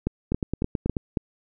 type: two click trains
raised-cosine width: 3 ms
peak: -10 / -12 dBFS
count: 5 / 7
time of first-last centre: 0.07-1.172 / 0.32-0.968 s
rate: 3.63 / 9.26 Hz
effects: none